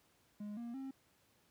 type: tone with pitch steps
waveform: triangle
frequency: 207.7 / 235.8 / 267.8 Hz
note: G#3 / A#3 / C4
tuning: 0 / +20 / +40 cents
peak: -40 dBFS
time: 0.4-0.91 s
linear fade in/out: 5 ms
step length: 170 ms
effects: pink hiss -72 dBFS RMS until 1.5 s + high-pass 80 Hz 12 dB/octave